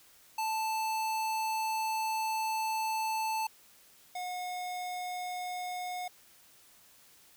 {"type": "tone pair in turn", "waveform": "square", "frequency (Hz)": [880, 724.5], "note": ["A5", "F#5"], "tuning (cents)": [0, -37], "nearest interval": "minor third", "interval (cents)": 337, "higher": "first", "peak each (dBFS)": [-31, -36], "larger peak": "first", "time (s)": [[0.38, 3.47], [4.15, 6.08]], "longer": "first", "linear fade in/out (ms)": 5, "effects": ["white hiss -60 dBFS RMS until 7.36 s"]}